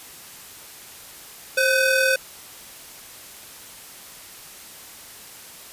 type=ring-modulated tone; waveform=30% pulse; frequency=1018 Hz; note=C6; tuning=48 cents flat; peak=-11 dBFS; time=1.57-2.16 s; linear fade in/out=5 ms; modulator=489 Hz; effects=white hiss -42 dBFS RMS until 5.72 s + resampled to 32000 Hz